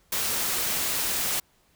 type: noise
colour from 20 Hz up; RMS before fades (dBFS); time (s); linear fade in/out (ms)
white; -27; 0.12-1.4; 5
effects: pink hiss -64 dBFS RMS until 1.75 s